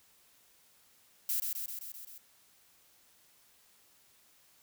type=noise with echo; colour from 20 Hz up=violet; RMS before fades=-32 dBFS; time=1.29-1.4 s; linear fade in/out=2 ms; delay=130 ms; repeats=6; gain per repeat=-3 dB; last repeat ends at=2.18 s; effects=white hiss -65 dBFS RMS until 4.62 s